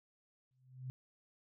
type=tone with exponential growth; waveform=sine; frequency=128.7 Hz; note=C3; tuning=28 cents flat; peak=-38 dBFS; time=0.51-0.9 s; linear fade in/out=0 ms; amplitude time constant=84 ms; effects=none